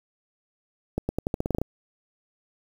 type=accelerating click train; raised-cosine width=2 ms; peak=-12 dBFS; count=11; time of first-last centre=0.98-1.616 s; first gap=110 ms; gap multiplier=0.87; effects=7-bit